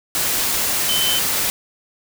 sine tone in noise, 3063 Hz, G7, 41 cents flat, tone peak -19 dBFS, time 0.89-1.19 s, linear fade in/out 0 ms, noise white, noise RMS -20 dBFS, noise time 0.15-1.5 s, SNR -2 dB, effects none

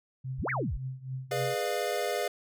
sine tone with tremolo, 130.7 Hz, C3, 1 cent flat, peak -31 dBFS, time 0.24-1.55 s, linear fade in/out 10 ms, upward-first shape triangle, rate 3.6 Hz, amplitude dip 90%
sine exponential two-way sweep, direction up then down, 32.95 to 2349 to 32.95 Hz, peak -29 dBFS, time 0.38-0.78 s, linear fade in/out 20 ms, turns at 0.5 s
square chord, G# diminished seventh, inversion none, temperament equal with one note detuned, 415.3 / 493.9 / 602.1 / 698.5 Hz, G#4 / B4 / D5 / F5, 0 / 0 / +43 / 0 cents, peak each -35 dBFS, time 1.31-2.28 s, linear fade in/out 5 ms
effects none

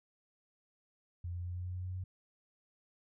sine tone with pitch steps, 87.31 / 88.02 / 88.73 / 89.45 / 90.18 / 90.91 / 91.65 / 92.39 Hz, F2 / F2 / F2 / F2 / F#2 / F#2 / F#2 / F#2, 0 / +14 / +28 / +42 / -44 / -30 / -16 / -2 cents, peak -37 dBFS, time 1.24-2.04 s, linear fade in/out 5 ms, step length 100 ms, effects none

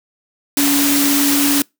sine tone in noise, 283.1 Hz, C#4, 37 cents sharp, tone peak -14 dBFS, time 0.57-1.62 s, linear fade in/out 2 ms, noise white, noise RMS -17 dBFS, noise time 0.57-1.62 s, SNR 0 dB, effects noise-tail reverb RT60 0.2 s tail -26 dB re dry + high-pass 150 Hz 12 dB/octave

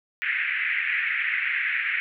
pink band-pass noise, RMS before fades -26 dBFS, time 0.22-2 s, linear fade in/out 0 ms, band 1700 to 2400 Hz, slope 48 dB/octave, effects none

